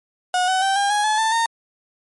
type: tone with pitch steps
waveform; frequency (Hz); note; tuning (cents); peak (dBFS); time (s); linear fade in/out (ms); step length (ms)
35% pulse; 728 / 752.4 / 777.6 / 803.6 / 830.5 / 858.3 / 887 / 916.7; F#5 / F#5 / G5 / G5 / G#5 / A5 / A5 / A#5; -28 / +29 / -14 / +43 / 0 / -43 / +14 / -29; -15; 0.34-1.46; 2; 140
effects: MP3 48 kbps